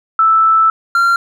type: tone pair in turn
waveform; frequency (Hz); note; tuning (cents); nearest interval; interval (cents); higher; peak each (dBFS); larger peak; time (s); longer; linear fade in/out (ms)
sine / triangle; 1318.5 / 1379.1; E6 / F6; 0 / -22; minor second; 78; second; -7; neither; 0.19-0.7 / 0.95-1.16; first; 2
effects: none